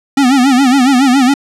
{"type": "tone with vibrato", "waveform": "square", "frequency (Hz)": 262.6, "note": "C4", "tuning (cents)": 6, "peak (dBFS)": -7, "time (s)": [0.17, 1.34], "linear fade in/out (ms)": 5, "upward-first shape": "sine", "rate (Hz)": 7.2, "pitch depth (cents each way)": 130, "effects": ["low-pass 9000 Hz 12 dB/octave"]}